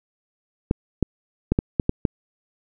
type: clicks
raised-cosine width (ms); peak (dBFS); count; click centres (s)
3; -5; 7; 0.711 / 1.027 / 1.52 / 1.589 / 1.798 / 1.894 / 2.052
effects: none